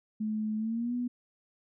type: tone with pitch glide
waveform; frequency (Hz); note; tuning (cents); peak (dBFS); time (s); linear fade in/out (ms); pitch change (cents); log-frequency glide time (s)
sine; 215.5 to 244.7; A3 to B3; -36 to -16; -29; 0.2-1.08; 10; +220; 0.57-0.94
effects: none